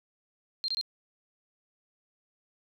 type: tone bursts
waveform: sine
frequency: 4186 Hz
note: C8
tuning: in tune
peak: -28 dBFS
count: 3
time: 0.64-0.812 s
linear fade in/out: 0 ms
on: 42 ms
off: 23 ms
effects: none